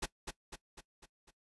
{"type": "noise with echo", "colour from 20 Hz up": "pink", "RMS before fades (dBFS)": -36, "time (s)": [0.02, 0.06], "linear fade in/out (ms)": 10, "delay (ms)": 250, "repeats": 5, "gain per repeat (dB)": -5, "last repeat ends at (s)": 1.31, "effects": ["noise-tail reverb RT60 0.1 s tail -18 dB re dry", "resampled to 24000 Hz"]}